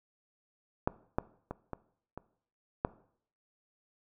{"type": "clicks", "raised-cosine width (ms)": 1, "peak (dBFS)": [-13, -14, -23, -23, -27, -13], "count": 6, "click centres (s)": [0.875, 1.185, 1.51, 1.733, 2.176, 2.849], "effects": ["noise-tail reverb RT60 0.6 s tail -19 dB re dry"]}